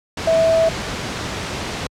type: tone in noise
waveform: sine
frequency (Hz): 653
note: E5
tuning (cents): -17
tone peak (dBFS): -12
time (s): 0.27-0.69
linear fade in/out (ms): 5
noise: pink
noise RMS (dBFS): -25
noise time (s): 0.17-1.87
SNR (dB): +10
effects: high-pass 60 Hz 12 dB/octave + low-pass 6000 Hz 12 dB/octave